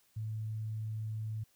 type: tone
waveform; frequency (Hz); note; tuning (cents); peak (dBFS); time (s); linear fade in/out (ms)
sine; 109.2; A2; -13; -35; 0.16-1.44; 10
effects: white hiss -70 dBFS RMS until 1.55 s